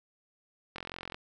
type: click train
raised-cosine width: 0.3 ms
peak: -23 dBFS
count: 18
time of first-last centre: 0.76-1.145 s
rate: 44.2 Hz
effects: none